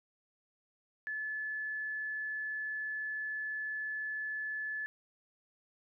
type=tone; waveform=sine; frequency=1727 Hz; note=A6; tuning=33 cents flat; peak=-35 dBFS; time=1.07-4.86 s; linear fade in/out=0 ms; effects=none